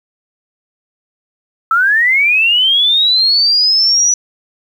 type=linear sweep; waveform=sine; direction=up; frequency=1296 to 5930 Hz; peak=-8 dBFS; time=1.71-4.14 s; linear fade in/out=2 ms; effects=7-bit